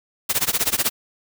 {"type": "noise with tremolo", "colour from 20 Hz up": "white", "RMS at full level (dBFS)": -18, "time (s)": [0.29, 0.9], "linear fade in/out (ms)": 10, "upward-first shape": "sine", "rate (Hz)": 16, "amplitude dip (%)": 95, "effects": []}